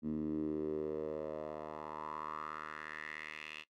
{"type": "tone with band-pass filter sweep", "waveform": "10% pulse", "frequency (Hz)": 76.9, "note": "D#2", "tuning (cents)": -20, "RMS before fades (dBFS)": -41, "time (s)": [0.02, 3.65], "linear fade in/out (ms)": 50, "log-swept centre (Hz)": [240, 2800], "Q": 4.2, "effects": ["noise-tail reverb RT60 0.1 s tail -18 dB re dry"]}